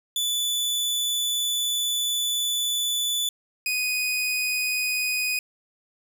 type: tone pair in turn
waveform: sawtooth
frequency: 3477 / 2491 Hz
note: A7 / D#7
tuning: -21 / +1 cents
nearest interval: tritone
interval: 578 cents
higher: first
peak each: -20 dBFS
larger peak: neither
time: 0.16-3.29 / 3.66-5.39 s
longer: first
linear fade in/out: 2 ms
effects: none